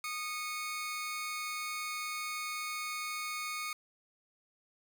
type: tone pair together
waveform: sawtooth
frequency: 1233.4 / 2199 Hz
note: D#6 / C#7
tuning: -16 / -14 cents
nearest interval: minor seventh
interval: 1002 cents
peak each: -35 / -36 dBFS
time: 0.04-3.73 s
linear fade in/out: 2 ms
effects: 10-bit